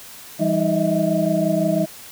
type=tone cluster; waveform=sine; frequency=167.4 / 197.9 / 315.2 / 626 / 652 Hz; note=E3 / G3 / D#4 / D#5 / E5; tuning=+27 / +17 / +23 / +10 / -19 cents; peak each=-23 dBFS; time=0.39-1.86 s; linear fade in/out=20 ms; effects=white hiss -40 dBFS RMS until 2.11 s